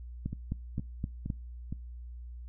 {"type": "two click trains", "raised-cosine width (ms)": 5, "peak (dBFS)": [-23, -20], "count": [4, 5], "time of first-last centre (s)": [[0.33, 1.725], [0.26, 1.302]], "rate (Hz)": [2.15, 3.84], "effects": ["noise-tail reverb RT60 0.3 s tail -24 dB re dry", "added 60 Hz sine -41 dBFS peak until 2.48 s"]}